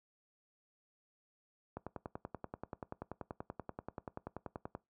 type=click train; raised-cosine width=1 ms; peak=-27 dBFS; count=32; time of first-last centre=1.77-4.751 s; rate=10.4 Hz; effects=noise-tail reverb RT60 0.2 s tail -21 dB re dry + high-pass 60 Hz 12 dB/octave